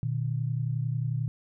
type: tone pair together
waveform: sine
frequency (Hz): 120 / 151.19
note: B2 / D#3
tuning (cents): -49 / -49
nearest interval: major third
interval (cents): 400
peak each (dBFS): -28 / -31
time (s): 0.03-1.28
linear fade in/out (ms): 0
effects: none